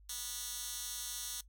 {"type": "tone with high-pass filter", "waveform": "10% pulse", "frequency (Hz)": 243.8, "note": "B3", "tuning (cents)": -22, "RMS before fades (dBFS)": -42, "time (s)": [0.09, 1.41], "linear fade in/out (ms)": 5, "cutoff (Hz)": 5400, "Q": 0.86, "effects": ["noise-tail reverb RT60 0.1 s tail -19 dB re dry", "added 50 Hz sine -57 dBFS peak until 1.48 s"]}